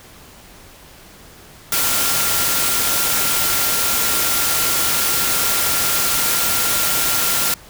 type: tone in noise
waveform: sine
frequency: 1385 Hz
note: F6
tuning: 15 cents flat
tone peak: -28 dBFS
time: 1.72-7.54 s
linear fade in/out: 2 ms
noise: white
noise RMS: -18 dBFS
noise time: 1.72-7.54 s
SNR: -13 dB
effects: pink hiss -43 dBFS RMS until 7.69 s